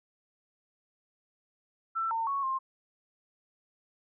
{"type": "tone with pitch steps", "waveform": "sine", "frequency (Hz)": [1336, 907, 1109, 1059], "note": ["E6", "A#5", "C#6", "C6"], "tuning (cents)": [23, -48, 0, 21], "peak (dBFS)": -28, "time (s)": [1.95, 2.59], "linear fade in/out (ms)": 20, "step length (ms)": 160, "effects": []}